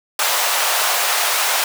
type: high-pass noise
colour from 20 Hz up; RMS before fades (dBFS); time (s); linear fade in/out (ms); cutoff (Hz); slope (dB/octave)
pink; -18; 0.19-1.64; 2; 650; 24
effects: none